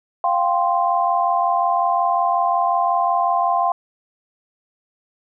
sine chord, F suspended second, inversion none, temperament equal, 698.5 / 784 / 1046.5 Hz, F5 / G5 / C6, 0 / 0 / 0 cents, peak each -19 / -21 / -20 dBFS, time 0.24-3.72 s, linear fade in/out 2 ms, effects none

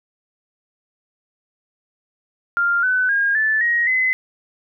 sine tone with pitch steps, 1396.9 / 1505.8 / 1623.3 / 1749.8 / 1886.3 / 2033 Hz, F6 / F#6 / G#6 / A6 / A#6 / B6, 0 / +30 / -40 / -10 / +20 / +50 cents, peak -15 dBFS, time 2.57-4.13 s, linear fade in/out 0 ms, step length 260 ms, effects none

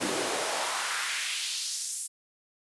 pink noise with high-pass filter sweep, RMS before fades -31 dBFS, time 0-2.08 s, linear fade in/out 20 ms, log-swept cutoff 260 to 9200 Hz, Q 1.7, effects resampled to 24000 Hz

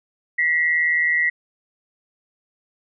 sine tone pair together, 1930 / 2089 Hz, B6 / C7, -40 / -3 cents, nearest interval minor second, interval 137 cents, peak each -17 / -24 dBFS, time 0.38-1.3 s, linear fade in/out 10 ms, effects none

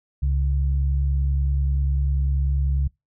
sine tone pair together, 68.26 / 138.5 Hz, C#2 / C#3, -26 / -1 cents, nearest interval octave, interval 1225 cents, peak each -19 / -27 dBFS, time 0.22-2.88 s, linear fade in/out 10 ms, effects noise-tail reverb RT60 0.2 s tail -25 dB re dry

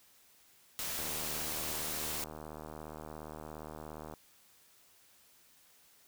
white noise, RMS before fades -38 dBFS, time 0.79-2.24 s, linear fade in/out 0 ms
click train, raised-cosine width 1 ms, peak -31 dBFS, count 244, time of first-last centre 0.99-4.138 s, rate 77.2 Hz
effects white hiss -64 dBFS RMS until 6.07 s

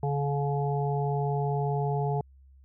harmonic tone, 142.1 Hz, C#3, 43 cents sharp, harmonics 1 / 3 / 5 / 6, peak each -27 / -32 / -34 / -35 dBFS, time 0.03-2.21 s, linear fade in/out 2 ms, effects added 67 Hz sine -52 dBFS peak until 2.64 s

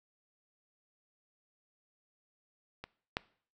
clicks, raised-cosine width 0.3 ms, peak -26 / -15 dBFS, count 2, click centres 2.84 / 3.169 s, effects noise-tail reverb RT60 0.5 s tail -21 dB re dry

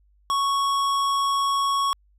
triangle tone with hard clipping, 1108.7 Hz, C#6, in tune, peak -22 dBFS, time 0.3-1.93 s, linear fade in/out 0 ms, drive 18 dB, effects added 50 Hz sine -57 dBFS peak until 2.18 s

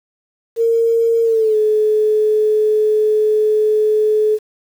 sine tone with pitch glide, 459.3 to 428.5 Hz, A#4 to A4, -26 to -46 cents, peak -11 dBFS, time 0.56-4.39 s, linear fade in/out 50 ms, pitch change -120 cents, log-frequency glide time 1.24-1.56 s, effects 7-bit

